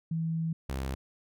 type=tone pair in turn; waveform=sine / sawtooth; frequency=163 / 66.43 Hz; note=E3 / C2; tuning=-19 / +27 cents; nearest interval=octave + major third; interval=1554 cents; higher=first; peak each=-28 dBFS; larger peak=neither; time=0.11-0.53 / 0.69-0.95 s; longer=first; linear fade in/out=5 ms; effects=none